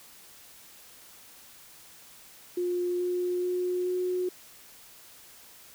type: tone with pitch steps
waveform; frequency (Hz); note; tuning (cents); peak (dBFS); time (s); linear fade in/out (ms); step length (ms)
sine; 355.2 / 357.9 / 360.6 / 363.3; F4 / F4 / F#4 / F#4; +29 / +42 / -45 / -32; -26; 2.57-4.29; 5; 430
effects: white hiss -52 dBFS RMS until 5.74 s